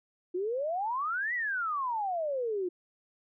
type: exponential two-way sweep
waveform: sine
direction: up then down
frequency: 346.5 to 2004 to 346.5 Hz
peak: -29 dBFS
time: 0.34-2.69 s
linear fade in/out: 10 ms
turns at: 1.34 s
effects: none